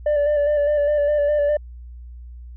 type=tone with vibrato; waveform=sine; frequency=587 Hz; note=D5; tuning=1 cent flat; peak=-13 dBFS; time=0.06-1.57 s; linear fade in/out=5 ms; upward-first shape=square; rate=4.9 Hz; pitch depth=25 cents each way; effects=tanh soft clip ceiling -15 dBFS + added 60 Hz sine -35 dBFS peak until 2.56 s

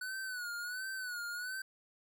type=tone with vibrato; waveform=square; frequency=1480 Hz; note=F#6; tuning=in tune; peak=-39 dBFS; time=0.01-1.62 s; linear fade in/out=5 ms; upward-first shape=sine; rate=1.4 Hz; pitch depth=82 cents each way; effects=13-bit

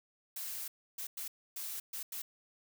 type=noise bursts at uneven times; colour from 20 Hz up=blue; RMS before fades=-41 dBFS; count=6; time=0.36-0.68 / 0.98-1.07 / 1.17-1.28 / 1.56-1.8 / 1.93-2.03 / 2.12-2.22 s; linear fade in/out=5 ms; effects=none

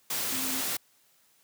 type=tone in noise; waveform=sine; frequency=262.1 Hz; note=C4; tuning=3 cents sharp; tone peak=-37 dBFS; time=0.32-0.61 s; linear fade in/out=5 ms; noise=white; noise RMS=-31 dBFS; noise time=0.1-0.77 s; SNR=-9 dB; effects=white hiss -65 dBFS RMS until 1.43 s + high-pass 100 Hz 12 dB/octave

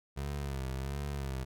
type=tone with vibrato; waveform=25% pulse; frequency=68.4 Hz; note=C#2; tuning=23 cents flat; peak=-31 dBFS; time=0.16-1.45 s; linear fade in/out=20 ms; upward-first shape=sine; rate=1.4 Hz; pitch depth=79 cents each way; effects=none

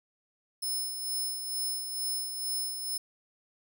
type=tone with tremolo; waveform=15% pulse; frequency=5230 Hz; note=E8; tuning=15 cents flat; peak=-24 dBFS; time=0.62-2.98 s; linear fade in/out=10 ms; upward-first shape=sine; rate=2.2 Hz; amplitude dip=50%; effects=none

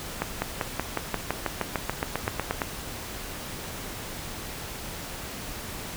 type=accelerating click train; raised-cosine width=0.5 ms; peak=-10 dBFS; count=17; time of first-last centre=0.22-2.618 s; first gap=200 ms; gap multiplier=0.96; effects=pink hiss -37 dBFS RMS until 5.96 s

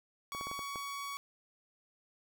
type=tone; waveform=sawtooth; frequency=1124 Hz; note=C#6; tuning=24 cents sharp; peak=-35 dBFS; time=0.32-1.17 s; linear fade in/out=0 ms
type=clicks; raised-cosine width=1 ms; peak=-30 dBFS; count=6; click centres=0.349 / 0.411 / 0.47 / 0.514 / 0.592 / 0.758 s
effects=none

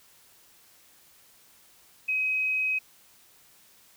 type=tone; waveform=sine; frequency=2532 Hz; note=D#7; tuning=30 cents sharp; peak=-24 dBFS; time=2.08-2.79 s; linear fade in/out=10 ms; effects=white hiss -58 dBFS RMS until 3.96 s

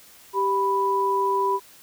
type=tone pair together; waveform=sine; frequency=391.8 / 987.8 Hz; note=G4 / B5; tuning=-1 / 0 cents; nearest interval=octave + major third; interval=1601 cents; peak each=-24 / -21 dBFS; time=0.33-1.6 s; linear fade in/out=50 ms; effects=white hiss -50 dBFS RMS until 1.82 s

